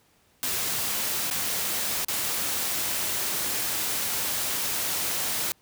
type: noise with dropouts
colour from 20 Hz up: white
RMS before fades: -28 dBFS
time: 0.43-5.52 s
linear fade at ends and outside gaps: 0 ms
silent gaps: 1.301-1.311 / 2.047-2.084 s
effects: pink hiss -63 dBFS RMS until 5.61 s + high-pass 60 Hz 12 dB/octave